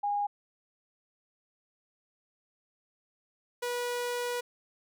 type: tone pair in turn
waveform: sine / sawtooth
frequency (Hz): 818 / 486.4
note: G#5 / B4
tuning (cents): -26 / -26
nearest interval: major sixth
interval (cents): 900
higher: first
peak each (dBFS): -27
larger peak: neither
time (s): 0.03-0.27 / 3.62-4.41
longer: second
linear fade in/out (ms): 10
effects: none